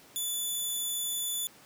10% pulse tone, 3481 Hz, A7, 19 cents flat, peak -23 dBFS, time 0.16-1.47 s, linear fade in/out 0 ms, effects pink hiss -55 dBFS RMS until 1.65 s + high-pass 150 Hz 12 dB/octave

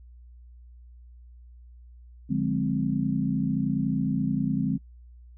sine chord, D half-diminished seventh, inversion none, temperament equal with one note detuned, 146.83 / 177.97 / 207.7 / 261.6 Hz, D3 / F3 / Ab3 / C4, 0 / +33 / 0 / 0 cents, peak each -29 / -30 / -28 / -28 dBFS, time 2.29-4.78 s, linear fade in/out 20 ms, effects noise-tail reverb RT60 0.1 s tail -23 dB re dry + added 60 Hz sine -46 dBFS peak until 5.37 s

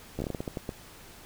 slowing click train, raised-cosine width 2 ms, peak -19 dBFS, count 11, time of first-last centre 0.19-0.692 s, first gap 13 ms, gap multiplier 1.28, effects pink hiss -50 dBFS RMS until 1.25 s

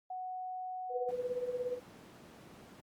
sine tone, 740 Hz, F#5, in tune, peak -38 dBFS, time 0.1-1.11 s, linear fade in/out 5 ms
sine tone with tremolo, 495.5 Hz, B4, 6 cents sharp, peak -30 dBFS, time 0.89-1.8 s, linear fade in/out 50 ms, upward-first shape triangle, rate 17 Hz, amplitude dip 80%
brown noise, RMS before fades -46 dBFS, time 1.08-2.81 s, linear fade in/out 10 ms
effects high-pass 200 Hz 12 dB/octave + Opus 48 kbps

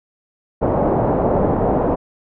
white low-pass noise, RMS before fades -17 dBFS, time 0.61-1.96 s, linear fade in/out 20 ms, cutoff 760 Hz, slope 24 dB/octave, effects none

